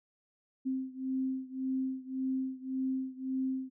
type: beating tone pair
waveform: sine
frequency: 261.6 / 263.4 Hz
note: C4 / C4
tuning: 0 / +12 cents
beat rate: 1.8 Hz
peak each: -34 / -36 dBFS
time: 0.65-3.7 s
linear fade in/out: 20 ms
effects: none